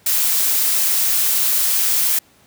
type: noise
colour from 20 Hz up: blue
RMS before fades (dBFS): -17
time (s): 0.06-2.19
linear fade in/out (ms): 5
effects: pink hiss -53 dBFS RMS until 2.46 s + high-pass 80 Hz 12 dB/octave